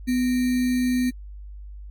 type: tone with sample-and-hold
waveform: sine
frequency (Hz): 250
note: B3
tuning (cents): +21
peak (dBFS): -19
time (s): 0.07-1.11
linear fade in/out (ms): 20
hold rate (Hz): 2100
effects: added 50 Hz sine -36 dBFS peak until 1.9 s + AAC 64 kbps